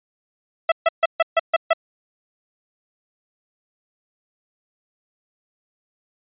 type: tone bursts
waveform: sawtooth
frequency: 659.3 Hz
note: E5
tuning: in tune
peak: -9 dBFS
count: 7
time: 0.69-1.733 s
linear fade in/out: 5 ms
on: 29 ms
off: 140 ms
effects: resampled to 8000 Hz